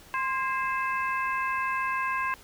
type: harmonic tone with a mistuned harmonic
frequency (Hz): 523.3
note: C5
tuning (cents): 0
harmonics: 2 / 3 / 4 / 5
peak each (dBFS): -28 / -32 / -37 / -35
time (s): 0.14-2.34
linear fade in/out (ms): 0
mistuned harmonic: 3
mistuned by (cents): +55
effects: pink hiss -52 dBFS RMS until 2.43 s